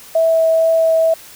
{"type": "tone with vibrato", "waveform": "sine", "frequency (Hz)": 651, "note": "E5", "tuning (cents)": -22, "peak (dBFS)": -10, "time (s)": [0.15, 1.14], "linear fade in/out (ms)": 5, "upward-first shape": "triangle", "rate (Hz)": 2.2, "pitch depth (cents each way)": 8, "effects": ["white hiss -39 dBFS RMS until 1.35 s"]}